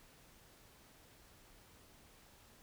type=silence; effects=pink hiss -63 dBFS RMS until 2.62 s